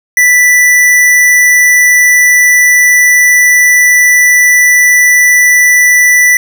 square tone, 1975.5 Hz, B6, in tune, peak -4 dBFS, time 0.17-6.37 s, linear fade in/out 2 ms, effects none

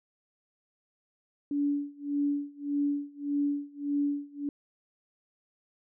sine tone with tremolo, 287 Hz, D4, 40 cents flat, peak -24 dBFS, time 1.51-4.49 s, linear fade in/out 2 ms, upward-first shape sine, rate 1.7 Hz, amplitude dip 95%, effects none

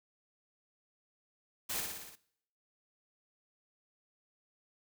white noise with echo, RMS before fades -37 dBFS, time 1.69-1.81 s, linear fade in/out 10 ms, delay 58 ms, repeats 6, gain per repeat -3 dB, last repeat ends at 2.158 s, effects noise-tail reverb RT60 0.7 s tail -20 dB re dry

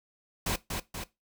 pink noise with echo, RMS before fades -30 dBFS, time 0.46-0.56 s, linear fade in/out 5 ms, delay 240 ms, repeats 2, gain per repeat -4 dB, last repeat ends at 1.04 s, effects noise-tail reverb RT60 0.2 s tail -18 dB re dry

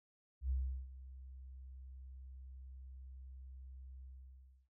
sine tone with ADSR envelope, 65.1 Hz, C2, 8 cents flat, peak -32 dBFS, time 0.41-4.69 s, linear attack 91 ms, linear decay 370 ms, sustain -17 dB, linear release 650 ms, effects none

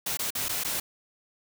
white noise with dropouts, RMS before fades -30 dBFS, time 0.06-0.8 s, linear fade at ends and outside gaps 5 ms, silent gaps 0.172-0.191 / 0.305-0.351 / 0.485-0.492 / 0.637-0.646 s, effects none

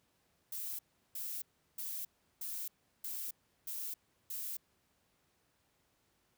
violet noise bursts, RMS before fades -41 dBFS, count 7, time 0.52-4.57 s, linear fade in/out 5 ms, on 270 ms, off 360 ms, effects pink hiss -75 dBFS RMS until 6.37 s + high-pass 60 Hz 12 dB/octave

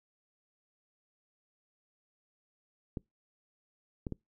clicks, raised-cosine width 3 ms, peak -23 dBFS, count 3, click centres 2.972 / 4.068 / 4.123 s, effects noise-tail reverb RT60 0.2 s tail -26 dB re dry

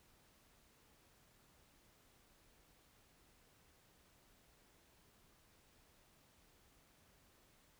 silence, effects pink hiss -70 dBFS RMS until 7.79 s

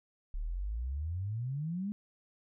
sine exponential sweep, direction up, 34.93 to 212.7 Hz, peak -33 dBFS, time 0.34-1.92 s, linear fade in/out 0 ms, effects none

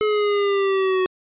square exponential sweep, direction down, 428.3 to 370 Hz, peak -18 dBFS, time 0.01-1.06 s, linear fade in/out 0 ms, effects resampled to 8000 Hz

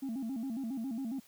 sine tone with vibrato, 246.9 Hz, B3, in tune, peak -32 dBFS, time 0.02-1.2 s, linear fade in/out 10 ms, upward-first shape square, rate 7.3 Hz, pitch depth 160 cents each way, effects tanh soft clip ceiling -33 dBFS + white hiss -62 dBFS RMS until 1.27 s

